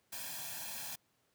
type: noise with comb filter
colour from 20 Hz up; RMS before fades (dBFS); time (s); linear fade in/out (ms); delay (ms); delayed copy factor
white; -43; 0.12-0.96; 10; 1.2; +0.8
effects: pink hiss -75 dBFS RMS until 1.34 s + high-pass 100 Hz 12 dB/octave